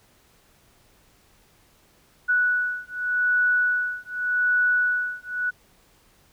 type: beating tone pair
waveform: sine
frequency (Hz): 1475 / 1475.85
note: F#6 / F#6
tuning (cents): -6 / -5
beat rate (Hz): 0.85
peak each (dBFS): -23 / -23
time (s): 2.28-5.51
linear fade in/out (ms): 20
effects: pink hiss -59 dBFS RMS until 6.32 s